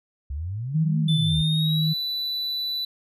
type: exponential two-way sweep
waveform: sine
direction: up then down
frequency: 65.41 to 233.1 to 65.41 Hz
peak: -27 dBFS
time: 0.3-1.42 s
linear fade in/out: 5 ms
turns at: 1 s
type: tone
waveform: sine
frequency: 157.3 Hz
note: D#3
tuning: 19 cents sharp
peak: -20 dBFS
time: 0.74-1.94 s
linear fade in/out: 20 ms
type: tone with pitch glide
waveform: triangle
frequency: 3520 to 3974 Hz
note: A7 to B7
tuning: 0 to +10 cents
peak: -24 dBFS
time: 1.08-2.85 s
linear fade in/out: 5 ms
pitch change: +210 cents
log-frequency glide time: 1.24-1.91 s
effects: none

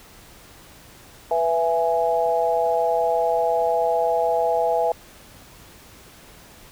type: chord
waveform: sine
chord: E major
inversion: second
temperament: equal with one note detuned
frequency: 493.9 / 665 / 830.6 Hz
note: B4 / E5 / G#5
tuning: 0 / +15 / 0 cents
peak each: -23 / -21 / -23 dBFS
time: 1.31-4.92 s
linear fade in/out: 2 ms
effects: pink hiss -47 dBFS RMS until 6.71 s

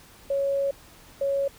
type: tone pair in turn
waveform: sine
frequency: 554.4 / 554.4 Hz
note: C#5 / C#5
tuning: 0 / 0 cents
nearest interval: unison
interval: 0 cents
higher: neither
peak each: -22 dBFS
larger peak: neither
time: 0.3-0.71 / 1.21-1.48 s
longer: first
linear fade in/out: 5 ms
effects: pink hiss -51 dBFS RMS until 1.58 s

